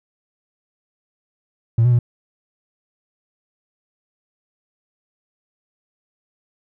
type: tone with pitch steps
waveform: triangle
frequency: 114.8 / 123 / 120.1 Hz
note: A#2 / B2 / B2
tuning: -26 / -7 / -48 cents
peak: -8 dBFS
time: 1.78-1.99 s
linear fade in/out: 5 ms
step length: 70 ms
effects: tanh soft clip ceiling -7 dBFS